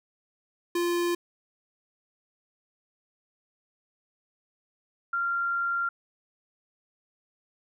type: tone pair in turn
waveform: square / sine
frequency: 347.1 / 1385 Hz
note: F4 / F6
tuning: -11 / -15 cents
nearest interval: 2 octaves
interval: 2396 cents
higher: second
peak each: -25 dBFS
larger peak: neither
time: 0.75-1.15 / 5.13-5.89 s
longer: second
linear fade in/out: 5 ms
effects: none

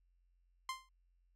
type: tone with exponential decay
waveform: sawtooth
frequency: 1046.5 Hz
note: C6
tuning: in tune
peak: -32 dBFS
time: 0.69-0.89 s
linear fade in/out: 2 ms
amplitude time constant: 43 ms
effects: added 44 Hz sine -70 dBFS peak until 1.35 s + low-pass 10000 Hz 12 dB/octave

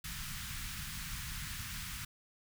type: band-stop noise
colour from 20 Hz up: pink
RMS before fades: -42 dBFS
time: 0.04-2.05 s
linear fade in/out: 5 ms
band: 180 to 1300 Hz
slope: 24 dB/octave
effects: none

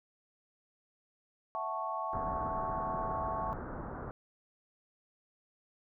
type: chord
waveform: sine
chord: F# minor seventh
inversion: third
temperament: equal with one note detuned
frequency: 659.3 / 740 / 880 / 1105.5 Hz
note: E5 / F#5 / A5 / C#6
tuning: 0 / 0 / 0 / -5 cents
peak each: -40 / -42 / -39 / -37 dBFS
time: 1.55-3.53 s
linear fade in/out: 0 ms
type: low-pass noise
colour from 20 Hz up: pink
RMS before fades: -41 dBFS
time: 2.13-4.11 s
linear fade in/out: 0 ms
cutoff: 1500 Hz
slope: 48 dB/octave
effects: none

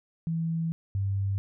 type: tone pair in turn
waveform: sine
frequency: 164.3 / 98.29 Hz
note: E3 / G2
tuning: -5 / +5 cents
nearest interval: major sixth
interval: 890 cents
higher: first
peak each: -26 / -25 dBFS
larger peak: second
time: 0.27-0.72 / 0.95-1.38 s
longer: first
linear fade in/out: 0 ms
effects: none

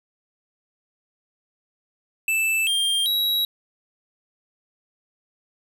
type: tone with pitch steps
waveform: square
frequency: 2641 / 3196 / 3867 Hz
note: E7 / G7 / B7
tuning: +3 / +33 / -37 cents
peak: -20 dBFS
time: 2.28-3.45 s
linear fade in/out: 2 ms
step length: 390 ms
effects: none

